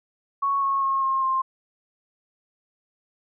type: tone with pitch steps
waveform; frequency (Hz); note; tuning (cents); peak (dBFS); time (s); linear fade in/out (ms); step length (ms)
sine; 1108.7 / 1095.3 / 1082.1 / 1069.1 / 1056.2; C#6 / C#6 / C#6 / C6 / C6; 0 / -21 / -42 / +37 / +16; -20; 0.42-1.42; 10; 200
effects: none